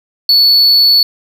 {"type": "tone", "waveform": "triangle", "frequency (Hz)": 4435, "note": "C#8", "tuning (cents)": 0, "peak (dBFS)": -4, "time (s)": [0.29, 1.03], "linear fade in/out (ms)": 2, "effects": []}